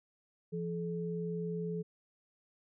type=tone pair together; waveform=sine; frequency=170.31 / 429.5 Hz; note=F3 / A4; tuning=-43 / -42 cents; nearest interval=octave + major third; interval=1601 cents; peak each=-36 / -38 dBFS; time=0.52-1.83 s; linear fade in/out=20 ms; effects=none